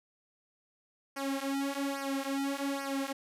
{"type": "tone with flanger", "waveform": "sawtooth", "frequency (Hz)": 275.7, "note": "C#4", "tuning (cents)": -9, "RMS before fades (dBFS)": -34, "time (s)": [1.16, 3.13], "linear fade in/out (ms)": 10, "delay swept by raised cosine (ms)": [0.26, 5.46], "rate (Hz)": 1.2, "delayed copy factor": -0.95, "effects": ["resampled to 32000 Hz"]}